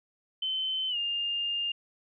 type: tone with pitch glide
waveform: sine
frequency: 3067 to 2812 Hz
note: G7 to F7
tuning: -38 to +11 cents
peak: -28 dBFS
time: 0.42-1.72 s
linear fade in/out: 5 ms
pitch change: -151 cents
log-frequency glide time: 0.89-0.97 s
effects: none